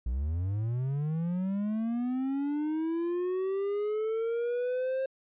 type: linear sweep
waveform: triangle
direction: up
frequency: 56.1 to 534 Hz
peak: -26 dBFS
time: 0.06-5.06 s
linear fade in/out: 5 ms
effects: resampled to 8000 Hz